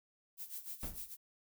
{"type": "noise with tremolo", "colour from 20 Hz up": "violet", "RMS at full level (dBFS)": -43, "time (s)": [0.37, 1.17], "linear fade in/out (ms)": 50, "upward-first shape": "sine", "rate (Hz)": 6.7, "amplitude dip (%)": 80}
{"type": "noise with exponential decay", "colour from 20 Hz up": "brown", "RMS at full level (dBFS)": -36, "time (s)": [0.83, 1.09], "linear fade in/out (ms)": 0, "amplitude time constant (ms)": 55}
{"effects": []}